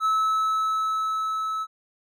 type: tone with level ramp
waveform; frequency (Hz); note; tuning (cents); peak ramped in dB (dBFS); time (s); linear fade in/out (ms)
triangle; 1300; E6; -24; -17 to -24; 0-1.67; 50
effects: none